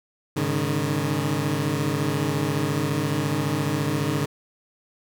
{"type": "chord", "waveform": "20% pulse", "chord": "Ab suspended fourth", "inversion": "none", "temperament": "equal with one note detuned", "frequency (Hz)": [103.83, 138.59, 153.07], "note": ["Ab2", "Db3", "Eb3"], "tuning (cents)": [0, 0, -28], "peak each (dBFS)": [-25, -21, -21], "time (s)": [0.36, 4.26], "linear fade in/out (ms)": 10, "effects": []}